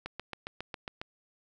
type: click train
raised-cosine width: 0.3 ms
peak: -21 dBFS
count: 8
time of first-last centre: 0.06-1.015 s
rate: 7.33 Hz
effects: none